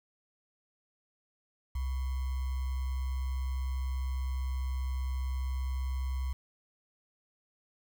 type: tone with sample-and-hold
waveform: sine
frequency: 65.1 Hz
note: C2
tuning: 8 cents flat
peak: -30 dBFS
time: 1.75-6.33 s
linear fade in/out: 5 ms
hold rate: 1050 Hz
effects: none